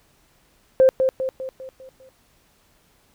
sine tone with echo, 524 Hz, C5, 2 cents sharp, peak -9 dBFS, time 0.8-0.89 s, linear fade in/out 0 ms, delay 200 ms, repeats 6, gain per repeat -6 dB, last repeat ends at 2.09 s, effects tanh soft clip ceiling -5 dBFS + pink hiss -60 dBFS RMS until 3.14 s

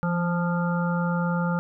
harmonic tone with a mistuned harmonic, 174.5 Hz, F3, 1 cent flat, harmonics 1 / 3 / 5 / 7 / 8, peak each -23 / -32 / -33 / -35 / -33 dBFS, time 0.03-1.59 s, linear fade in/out 0 ms, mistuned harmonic 1, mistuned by -29 cents, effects none

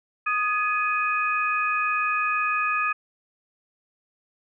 sine tone cluster, 1243 / 1689 / 2501 Hz, D#6 / G#6 / D#7, -2 / +29 / +8 cents, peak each -24 / -29 / -26 dBFS, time 0.26-2.93 s, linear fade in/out 10 ms, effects none

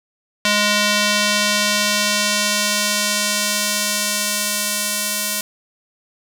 square tone with band-pass filter sweep, 207.7 Hz, G#3, in tune, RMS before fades -19 dBFS, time 0.45-5.41 s, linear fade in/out 2 ms, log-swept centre 3800 to 11000 Hz, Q 0.71, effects none

